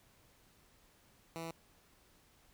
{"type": "tone", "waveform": "10% pulse", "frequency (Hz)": 164.81, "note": "E3", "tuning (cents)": 0, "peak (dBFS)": -33, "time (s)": [1.36, 1.51], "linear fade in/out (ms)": 0, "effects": ["pink hiss -67 dBFS RMS until 2.53 s"]}